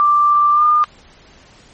sine tone with pitch glide, 1178 to 1209.7 Hz, D6 to D#6, +5 to -49 cents, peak -9 dBFS, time 0-0.84 s, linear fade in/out 0 ms, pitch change +46 cents, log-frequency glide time 0.52-0.64 s, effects pink hiss -46 dBFS RMS until 1.73 s + MP3 32 kbps

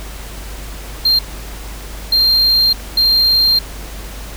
triangle tone bursts at uneven times, 4186 Hz, C8, in tune, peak -8 dBFS, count 3, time 1.05-1.19 / 2.12-2.73 / 2.97-3.59 s, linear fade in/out 5 ms, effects added 50 Hz sine -28 dBFS peak until 4.36 s + pink hiss -33 dBFS RMS until 4.36 s

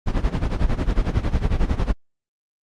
brown noise with tremolo, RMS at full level -17 dBFS, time 0.06-1.93 s, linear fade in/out 20 ms, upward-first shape sine, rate 11 Hz, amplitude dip 80%, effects low-pass 5000 Hz 12 dB/octave + Opus 24 kbps

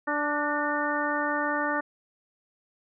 harmonic tone with a mistuned harmonic, 293.7 Hz, D4, in tune, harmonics 1 / 2 / 3 / 4 / 5 / 6, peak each -32 / -32 / -32 / -32 / -32 / -32 dBFS, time 0.07-1.81 s, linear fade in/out 10 ms, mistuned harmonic 6, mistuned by +44 cents, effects none

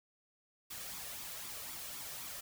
white noise with flanger, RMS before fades -45 dBFS, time 0.7-2.41 s, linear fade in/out 10 ms, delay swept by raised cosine 0.85 to 1.73 ms, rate 3.9 Hz, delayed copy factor +0.5, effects none

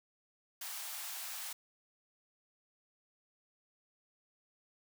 white high-pass noise, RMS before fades -43 dBFS, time 0.61-1.53 s, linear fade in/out 5 ms, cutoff 650 Hz, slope 48 dB/octave, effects none

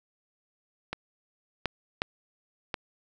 clicks, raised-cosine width 0.3 ms, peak -16 / -11 / -10 / -14 dBFS, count 4, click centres 0.93 / 1.657 / 2.019 / 2.742 s, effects none

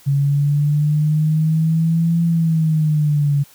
sine exponential two-way sweep, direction up then down, 139.2 to 168.9 to 141.3 Hz, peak -13 dBFS, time 0.06-3.44 s, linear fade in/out 20 ms, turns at 2.23 s, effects white hiss -48 dBFS RMS until 3.54 s

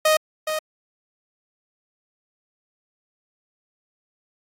sawtooth tone with echo, 622.3 Hz, D#5, in tune, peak -11 dBFS, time 0.05-0.17 s, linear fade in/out 5 ms, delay 420 ms, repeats 1, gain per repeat -8 dB, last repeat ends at 0.59 s, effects AAC 48 kbps

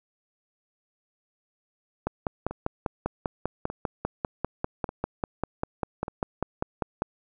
two click trains, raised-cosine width 1 ms, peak -12 / -20 dBFS, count 26 / 4, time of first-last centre 2.07-7.02 / 2.51-6.081 s, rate 5.05 / 0.84 Hz, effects none

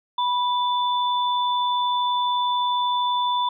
sine tone pair together, 984 / 3507 Hz, B5 / A7, -7 / -6 cents, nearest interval octave + minor seventh, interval 2201 cents, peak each -20 / -28 dBFS, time 0.18-3.49 s, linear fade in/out 5 ms, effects none

